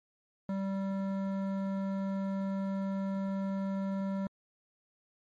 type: tone with hard clipping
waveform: sine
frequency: 194.4 Hz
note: G3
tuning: 14 cents flat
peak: -33 dBFS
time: 0.49-4.27 s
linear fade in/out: 2 ms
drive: 13 dB
effects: MP3 48 kbps